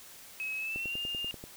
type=tone with pitch glide; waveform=sine; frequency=2563 to 2811 Hz; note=E7 to F7; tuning=-49 to +11 cents; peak=-33 dBFS; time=0.4-1.31 s; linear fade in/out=0 ms; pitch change=+160 cents; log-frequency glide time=0.58-0.98 s
type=click train; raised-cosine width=2 ms; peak=-30 dBFS; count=8; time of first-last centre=0.76-1.44 s; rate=10.3 Hz
effects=white hiss -51 dBFS RMS until 1.56 s